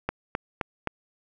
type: click train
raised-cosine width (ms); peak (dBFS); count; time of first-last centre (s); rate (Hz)
0.5; -11; 4; 0.09-0.873; 3.83
effects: none